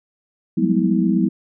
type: tone cluster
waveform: sine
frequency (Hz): 178.4 / 192.1 / 206.8 / 247 / 323.1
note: F3 / G3 / G#3 / B3 / E4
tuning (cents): +37 / -35 / -7 / 0 / -35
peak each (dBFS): -21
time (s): 0.57-1.29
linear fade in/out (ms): 10
effects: none